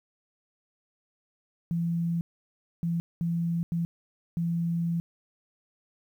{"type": "tone bursts at uneven times", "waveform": "sine", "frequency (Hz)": 169, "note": "E3", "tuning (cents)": 43, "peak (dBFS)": -25, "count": 5, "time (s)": [[1.71, 2.21], [2.83, 3], [3.21, 3.63], [3.72, 3.85], [4.37, 5]], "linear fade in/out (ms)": 0, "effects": ["10-bit"]}